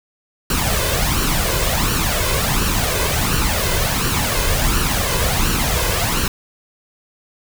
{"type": "noise with flanger", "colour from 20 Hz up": "pink", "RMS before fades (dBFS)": -18, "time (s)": [0.5, 6.28], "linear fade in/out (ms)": 2, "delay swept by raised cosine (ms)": [0.69, 1.99], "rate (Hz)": 1.4, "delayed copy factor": 0.6, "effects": []}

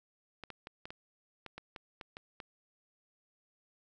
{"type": "clicks", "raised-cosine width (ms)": 0.3, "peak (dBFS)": -28, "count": 11, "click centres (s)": [0.437, 0.503, 0.671, 0.855, 0.905, 1.463, 1.58, 1.762, 2.012, 2.169, 2.402], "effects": []}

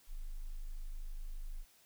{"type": "tone", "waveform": "sine", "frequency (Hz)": 25.96, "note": "G#0", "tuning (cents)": 0, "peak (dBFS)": -38, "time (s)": [0.07, 1.65], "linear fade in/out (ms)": 50, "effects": ["tanh soft clip ceiling -34 dBFS", "white hiss -66 dBFS RMS until 1.85 s"]}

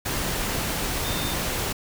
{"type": "tone in noise", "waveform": "sine", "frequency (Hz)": 3615, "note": "A7", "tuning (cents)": 46, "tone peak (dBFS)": -34, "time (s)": [1.04, 1.34], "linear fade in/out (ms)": 10, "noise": "pink", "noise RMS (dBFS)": -27, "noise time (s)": [0.05, 1.73], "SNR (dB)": -10, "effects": []}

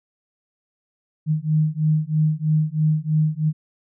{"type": "beating tone pair", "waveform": "sine", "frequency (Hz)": [153.3, 156.4], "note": ["D#3", "D#3"], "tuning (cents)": [-25, 9], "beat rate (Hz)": 3.1, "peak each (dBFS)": -20, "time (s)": [1.26, 3.53], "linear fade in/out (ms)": 50, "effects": []}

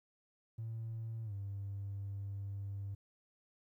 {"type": "tone with pitch glide", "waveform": "triangle", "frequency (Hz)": [112.8, 99.34], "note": ["A2", "G2"], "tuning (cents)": [44, 24], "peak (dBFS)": -36, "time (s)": [0.58, 2.95], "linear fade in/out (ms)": 10, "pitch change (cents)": -220, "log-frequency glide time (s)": [1.24, 1.33], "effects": ["tanh soft clip ceiling -36 dBFS", "13-bit"]}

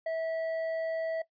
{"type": "tone with hard clipping", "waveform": "sine", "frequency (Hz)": 650, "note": "E5", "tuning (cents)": -24, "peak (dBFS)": -31, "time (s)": [0.06, 1.22], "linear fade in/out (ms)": 5, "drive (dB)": 5, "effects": ["noise-tail reverb RT60 0.1 s tail -18 dB re dry", "resampled to 11025 Hz"]}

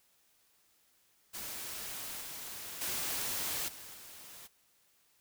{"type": "noise with level steps", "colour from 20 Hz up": "white", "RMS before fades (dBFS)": [-42, -44, -36, -49, -51], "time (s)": [1.33, 4.48], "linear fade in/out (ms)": 20, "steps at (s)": [2.21, 2.81, 3.68, 3.94], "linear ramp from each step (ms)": 5, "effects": ["white hiss -70 dBFS RMS until 5.2 s"]}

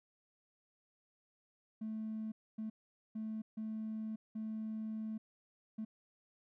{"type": "tone bursts at uneven times", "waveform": "triangle", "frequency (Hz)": 218.6, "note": "A3", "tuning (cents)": -11, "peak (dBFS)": -35, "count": 6, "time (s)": [[1.81, 2.32], [2.58, 2.7], [3.15, 3.42], [3.57, 4.16], [4.35, 5.18], [5.78, 5.85]], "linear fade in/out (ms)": 10, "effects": ["tanh soft clip ceiling -35 dBFS"]}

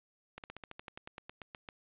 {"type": "slowing click train", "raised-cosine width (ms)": 0.3, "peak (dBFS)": -28, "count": 15, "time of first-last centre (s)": [0.38, 1.688], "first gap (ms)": 58, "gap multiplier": 1.07, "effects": ["resampled to 8000 Hz", "11-bit"]}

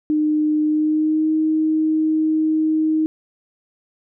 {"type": "tone with pitch glide", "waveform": "sine", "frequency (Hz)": [304.7, 313.4], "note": ["D#4", "D#4"], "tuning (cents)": [-36, 13], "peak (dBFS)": -15, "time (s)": [0.1, 3.06], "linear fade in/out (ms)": 0, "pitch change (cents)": 49, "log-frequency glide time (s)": [0.64, 1.31], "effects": []}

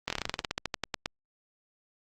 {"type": "slowing click train", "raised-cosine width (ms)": 0.2, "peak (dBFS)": -12, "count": 18, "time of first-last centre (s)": [0.08, 1.059], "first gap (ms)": 22, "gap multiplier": 1.11, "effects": ["Opus 32 kbps"]}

